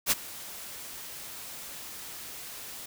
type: noise with ADSR envelope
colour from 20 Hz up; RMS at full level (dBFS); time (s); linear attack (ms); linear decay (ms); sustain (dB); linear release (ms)
white; -22; 0.06-2.86; 54; 25; -20; 5
effects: none